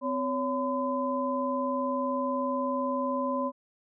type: tone cluster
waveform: sine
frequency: 257 / 560 / 1016 Hz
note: C4 / C#5 / B5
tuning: -31 / +18 / +49 cents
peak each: -31 dBFS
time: 0.01-3.52 s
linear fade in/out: 50 ms
effects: none